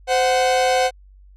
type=tone pair together; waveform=45% pulse; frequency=517.1 / 740 Hz; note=C5 / F#5; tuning=-20 / 0 cents; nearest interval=tritone; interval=620 cents; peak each=-18 dBFS; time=0.07-0.91 s; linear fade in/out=50 ms; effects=added 48 Hz sine -44 dBFS peak until 1.36 s + low-pass 8000 Hz 12 dB/octave